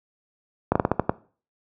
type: slowing click train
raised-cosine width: 1 ms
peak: -4 dBFS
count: 7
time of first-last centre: 0.72-1.095 s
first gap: 35 ms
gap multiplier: 1.23
effects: noise-tail reverb RT60 0.4 s tail -19 dB re dry + high-pass 80 Hz 12 dB/octave